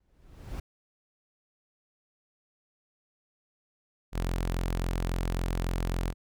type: noise with exponential growth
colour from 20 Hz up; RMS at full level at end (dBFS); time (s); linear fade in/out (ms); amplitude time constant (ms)
brown; -33; 0-0.6; 5; 130
type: tone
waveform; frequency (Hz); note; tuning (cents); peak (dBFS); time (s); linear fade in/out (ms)
sawtooth; 43.63; F1; -1; -24; 4.12-6.14; 50
effects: none